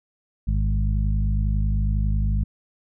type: harmonic tone with a mistuned harmonic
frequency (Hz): 52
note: G#1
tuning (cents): +3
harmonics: 1 / 2 / 3 / 4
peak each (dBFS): -20 / -26 / -30 / -32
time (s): 0.47-2.44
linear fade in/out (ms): 10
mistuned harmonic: 1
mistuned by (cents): +63
effects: none